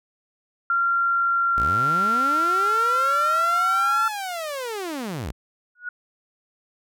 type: tone with pitch glide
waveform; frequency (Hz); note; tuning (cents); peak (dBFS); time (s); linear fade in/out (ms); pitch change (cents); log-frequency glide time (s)
sine; 1380 to 1366.5; F6 to F6; -21 to -38; -18; 0.7-4.08; 2; -17; 0.92-3.28
type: linear two-way sweep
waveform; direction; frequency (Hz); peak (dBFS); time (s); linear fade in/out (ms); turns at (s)
sawtooth; up then down; 44.79 to 877 to 44.79; -24; 1.57-5.32; 10; 4.07
type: tone with exponential growth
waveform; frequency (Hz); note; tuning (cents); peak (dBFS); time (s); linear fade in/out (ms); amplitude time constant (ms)
sine; 1456; F#6; -28; -24; 5.75-5.89; 5; 29
effects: none